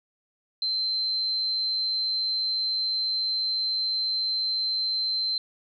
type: tone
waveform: sine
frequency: 4103 Hz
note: C8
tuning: 35 cents flat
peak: -24 dBFS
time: 0.62-5.38 s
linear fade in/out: 2 ms
effects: none